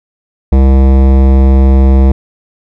sine tone with hard clipping, 66.5 Hz, C2, 29 cents sharp, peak -5 dBFS, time 0.52-2.12 s, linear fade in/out 5 ms, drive 17 dB, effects none

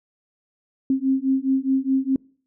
sine beating tone pair, 264 / 268.8 Hz, C4 / C4, +16 / +47 cents, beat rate 4.8 Hz, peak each -21 dBFS, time 0.9-2.16 s, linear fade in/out 2 ms, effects noise-tail reverb RT60 0.5 s tail -26 dB re dry

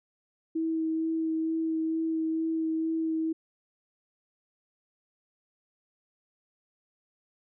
sine tone with vibrato, 322.1 Hz, E4, 40 cents flat, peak -26 dBFS, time 0.55-3.33 s, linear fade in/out 10 ms, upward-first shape sine, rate 2.2 Hz, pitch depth 12 cents each way, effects none

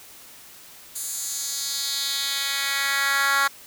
10% pulse tone with high-pass filter sweep, 277.2 Hz, C#4, in tune, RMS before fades -25 dBFS, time 0.95-3.48 s, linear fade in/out 10 ms, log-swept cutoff 8700 to 1300 Hz, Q 1.8, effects white hiss -46 dBFS RMS until 3.66 s

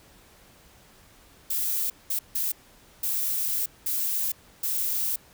violet noise bursts at uneven times, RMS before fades -27 dBFS, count 6, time 1.5-1.9 / 2.1-2.19 / 2.35-2.52 / 3.03-3.66 / 3.86-4.32 / 4.63-5.16 s, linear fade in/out 5 ms, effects pink hiss -55 dBFS RMS until 5.33 s

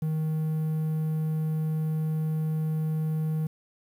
triangle tone, 156.8 Hz, D#3, 14 cents sharp, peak -23 dBFS, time 0.02-3.47 s, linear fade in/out 5 ms, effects 9-bit

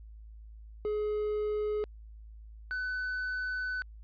triangle tone pair in turn, 421.9 / 1503.5 Hz, G#4 / F#6, +27 / +27 cents, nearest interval octave + minor seventh, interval 2200 cents, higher second, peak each -27 / -30 dBFS, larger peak first, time 0.85-1.84 / 2.71-3.82 s, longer second, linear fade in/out 0 ms, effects added 54 Hz sine -46 dBFS peak until 4.03 s + resampled to 11025 Hz

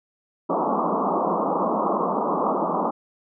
white band-pass noise, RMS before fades -23 dBFS, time 0.49-2.91 s, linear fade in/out 10 ms, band 170 to 1200 Hz, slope 96 dB/octave, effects none

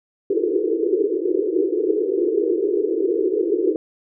white band-pass noise, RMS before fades -20 dBFS, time 0.3-3.76 s, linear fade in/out 2 ms, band 320 to 460 Hz, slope 96 dB/octave, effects none

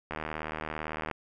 click train, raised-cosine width 0.5 ms, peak -19 dBFS, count 79, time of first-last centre 0.11-1.113 s, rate 77.8 Hz, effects none

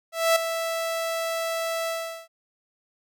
sawtooth tone with ADSR envelope, 659.3 Hz, E5, in tune, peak -12 dBFS, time 0.12-2.28 s, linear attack 240 ms, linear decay 5 ms, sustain -10 dB, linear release 400 ms, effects none

